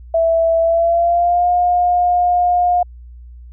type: tone with pitch glide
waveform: sine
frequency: 660 to 711.5 Hz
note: E5 to F5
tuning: +2 to +32 cents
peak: -11 dBFS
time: 0.14-2.83 s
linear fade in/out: 5 ms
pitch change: +130 cents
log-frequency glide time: 0.6-1.49 s
effects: added 60 Hz sine -34 dBFS peak until 3.52 s